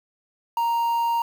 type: tone with quantisation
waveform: triangle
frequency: 932.3 Hz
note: A#5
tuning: in tune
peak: -18 dBFS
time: 0.57-1.22 s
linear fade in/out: 2 ms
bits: 7
effects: none